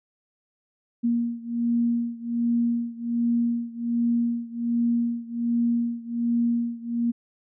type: beating tone pair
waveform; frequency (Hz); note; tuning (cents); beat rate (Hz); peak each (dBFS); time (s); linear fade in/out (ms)
sine; 235.1 / 236.4; A#3 / A#3; +15 / +24; 1.3; -24 / -26; 1.03-7.12; 20
effects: none